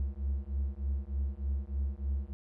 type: beating tone pair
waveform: triangle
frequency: 67.1 / 70.4 Hz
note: C2 / C#2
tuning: +44 / +27 cents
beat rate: 3.3 Hz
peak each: -32 / -32 dBFS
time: 0-2.33 s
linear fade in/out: 0 ms
effects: none